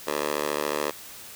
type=tone with high-pass filter; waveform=10% pulse; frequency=74 Hz; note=D2; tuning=14 cents sharp; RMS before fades=-28 dBFS; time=0.07-0.91 s; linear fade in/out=5 ms; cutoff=540 Hz; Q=1.5; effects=white hiss -43 dBFS RMS until 1.35 s